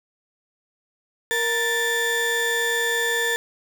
35% pulse tone pair together, 467.1 / 1763.5 Hz, A#4 / A6, +3 / +3 cents, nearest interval octave + major seventh, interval 2300 cents, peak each -24 / -20 dBFS, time 1.31-3.36 s, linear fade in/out 0 ms, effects none

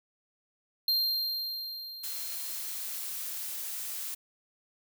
square tone with exponential decay, 4186 Hz, C8, in tune, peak -24 dBFS, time 0.88-3.41 s, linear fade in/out 2 ms, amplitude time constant 550 ms
blue noise, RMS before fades -37 dBFS, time 2.03-4.15 s, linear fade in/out 10 ms
effects none

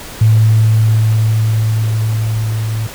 sine tone with level ramp, 110 Hz, A2, in tune, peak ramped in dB -5 to -15 dBFS, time 0.21-2.87 s, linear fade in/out 5 ms, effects pink hiss -30 dBFS RMS until 2.94 s

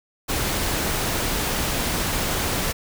pink noise, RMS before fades -24 dBFS, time 0.28-2.73 s, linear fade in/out 20 ms, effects none

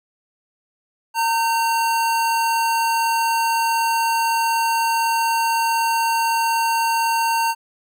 square tone pair together, 916 / 1540.5 Hz, A#5 / G6, -31 / -31 cents, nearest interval major sixth, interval 900 cents, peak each -18 / -30 dBFS, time 1.14-7.55 s, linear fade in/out 50 ms, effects none

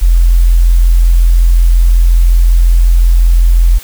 sine tone, 42.75 Hz, F1, 36 cents flat, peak -3 dBFS, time 0.01-3.79 s, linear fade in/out 20 ms, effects white hiss -32 dBFS RMS until 3.83 s

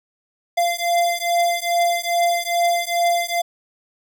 square beating tone pair, 690 / 692.4 Hz, F5 / F5, -21 / -15 cents, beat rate 2.4 Hz, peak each -21 dBFS, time 0.57-3.42 s, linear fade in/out 10 ms, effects none

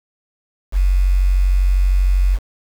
sine tone with quantisation, 46.39 Hz, F#1, 5 cents sharp, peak -11 dBFS, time 0.72-2.39 s, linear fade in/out 50 ms, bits 6, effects none

